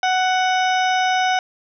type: harmonic tone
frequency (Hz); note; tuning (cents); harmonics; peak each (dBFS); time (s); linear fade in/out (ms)
743; F#5; +7; 1 / 2 / 3 / 4 / 5 / 7 / 8; -17 / -23 / -27 / -29 / -31 / -34 / -35; 0.03-1.39; 2
effects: none